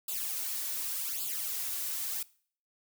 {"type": "noise with flanger", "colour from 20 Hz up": "blue", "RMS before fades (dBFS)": -35, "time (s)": [0.08, 2.23], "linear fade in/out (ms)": 5, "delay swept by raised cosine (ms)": [0.25, 3.55], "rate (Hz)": 0.87, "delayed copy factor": 0.9, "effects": ["noise-tail reverb RT60 0.5 s tail -21 dB re dry"]}